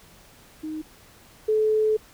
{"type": "tone pair in turn", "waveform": "sine", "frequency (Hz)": [311.1, 432.4], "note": ["D#4", "A4"], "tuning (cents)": [0, -30], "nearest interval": "tritone", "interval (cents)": 570, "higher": "second", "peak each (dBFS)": [-29, -18], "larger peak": "second", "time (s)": [[0.63, 0.82], [1.48, 1.97]], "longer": "second", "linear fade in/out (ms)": 10, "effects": ["pink hiss -52 dBFS RMS until 2.13 s"]}